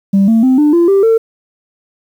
sine tone with pitch steps, 196.4 / 225.6 / 259.2 / 297.7 / 342 / 392.8 / 451.2 Hz, G3 / A3 / C4 / D4 / F4 / G4 / A4, +4 / +44 / -16 / +24 / -36 / +4 / +44 cents, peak -4 dBFS, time 0.13-1.18 s, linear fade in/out 10 ms, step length 150 ms, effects tanh soft clip ceiling -4 dBFS + 7-bit

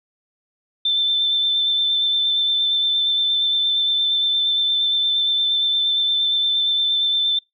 sine tone with vibrato, 3546 Hz, A7, 13 cents sharp, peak -16 dBFS, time 0.85-7.39 s, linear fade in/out 5 ms, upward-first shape sine, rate 8.6 Hz, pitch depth 13 cents each way, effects noise-tail reverb RT60 0.2 s tail -26 dB re dry

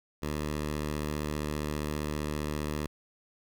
10% pulse tone, 75.1 Hz, D2, 39 cents sharp, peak -23 dBFS, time 0.22-2.87 s, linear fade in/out 10 ms, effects none

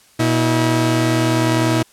sawtooth tone pair together, 120.61 / 322 Hz, B2 / E4, -41 / -41 cents, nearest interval octave + perfect fourth, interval 1700 cents, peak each -13 dBFS, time 0.19-1.83 s, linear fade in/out 10 ms, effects white hiss -51 dBFS RMS until 1.92 s + low-pass 11000 Hz 12 dB/octave

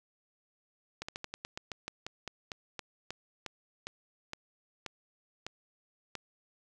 slowing click train, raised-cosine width 0.2 ms, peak -21 dBFS, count 20, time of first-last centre 1.02-6.153 s, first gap 65 ms, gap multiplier 1.14, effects none

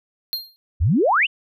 square tone with exponential decay, 4204 Hz, C8, 7 cents sharp, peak -20 dBFS, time 0.33-0.56 s, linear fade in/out 0 ms, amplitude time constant 50 ms
sine exponential sweep, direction up, 66 to 3136 Hz, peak -14 dBFS, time 0.8-1.27 s, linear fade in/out 20 ms
effects none

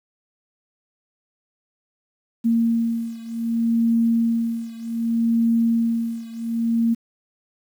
sine beating tone pair, 230 / 230.65 Hz, A#3 / A#3, -23 / -18 cents, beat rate 0.65 Hz, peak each -20 / -22 dBFS, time 2.44-6.95 s, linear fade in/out 20 ms, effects 8-bit

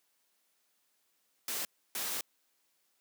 white noise bursts at uneven times, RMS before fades -36 dBFS, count 2, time 1.48-1.65 / 1.95-2.21 s, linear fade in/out 2 ms, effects white hiss -75 dBFS RMS until 3 s + high-pass 200 Hz 12 dB/octave

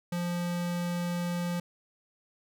square tone, 174.61 Hz, F3, in tune, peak -30 dBFS, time 0.12-1.6 s, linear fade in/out 5 ms, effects none

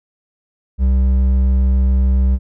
triangle tone with hard clipping, 64.8 Hz, C2, 16 cents flat, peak -12 dBFS, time 0.78-2.39 s, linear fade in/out 50 ms, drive 9 dB, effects none

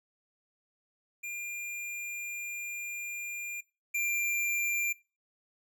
square tone pair in turn, 2400 / 2378 Hz, D7 / D7, +37 / +21 cents, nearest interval unison, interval 16 cents, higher first, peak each -37 / -29 dBFS, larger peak second, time 1.23-3.61 / 3.94-4.93 s, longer first, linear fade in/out 10 ms, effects noise-tail reverb RT60 0.3 s tail -21 dB re dry

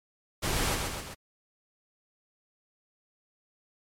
pink noise with echo, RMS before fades -29 dBFS, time 0.42-0.76 s, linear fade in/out 20 ms, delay 130 ms, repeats 3, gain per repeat -4 dB, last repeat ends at 1.15 s, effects low-pass 12000 Hz 12 dB/octave + MP3 96 kbps

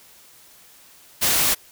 white noise, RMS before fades -19 dBFS, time 1.21-1.55 s, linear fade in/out 20 ms, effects white hiss -50 dBFS RMS until 1.71 s

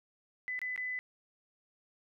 sine tone with dropouts, 2005 Hz, B6, 26 cents sharp, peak -34 dBFS, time 0.48-0.99 s, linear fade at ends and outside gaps 0 ms, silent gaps 0.591-0.616 / 0.761-0.777 s, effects none

